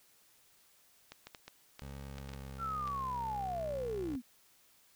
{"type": "clicks", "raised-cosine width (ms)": 0.2, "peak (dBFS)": -29, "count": 9, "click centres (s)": [1.12, 1.27, 1.348, 1.48, 1.794, 2.183, 2.292, 2.336, 2.876]}
{"type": "tone with pitch glide", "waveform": "20% pulse", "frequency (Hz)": [68.7, 63], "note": ["C#2", "B1"], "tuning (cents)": [-15, 35], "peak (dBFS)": -39, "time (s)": [1.82, 4.16], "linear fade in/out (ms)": 0, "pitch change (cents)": -150, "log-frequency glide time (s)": [2.07, 3.77]}
{"type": "linear sweep", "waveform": "sine", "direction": "down", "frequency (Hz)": [1375, 228.2], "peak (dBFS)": -35, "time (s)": [2.58, 4.22], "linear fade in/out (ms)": 50}
{"effects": ["white hiss -66 dBFS RMS until 4.95 s"]}